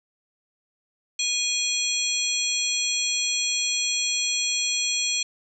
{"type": "tone cluster", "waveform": "sine", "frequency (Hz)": [2466, 3291, 4254, 5890, 7440], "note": ["D#7", "G#7", "C8", "F#8", "A#8"], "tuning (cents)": [-16, -16, 28, -9, -4], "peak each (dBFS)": -29, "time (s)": [1.19, 5.23], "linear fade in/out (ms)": 5, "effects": []}